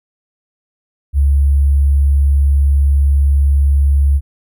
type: tone with sample-and-hold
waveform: sine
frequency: 70 Hz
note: C#2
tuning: 18 cents sharp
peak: -8 dBFS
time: 1.13-4.21 s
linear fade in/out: 50 ms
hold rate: 11025 Hz
effects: none